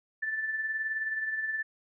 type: tone with tremolo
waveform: sine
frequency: 1760 Hz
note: A6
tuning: in tune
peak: -27 dBFS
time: 0.22-1.63 s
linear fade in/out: 10 ms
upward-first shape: triangle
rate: 19 Hz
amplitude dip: 55%
effects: none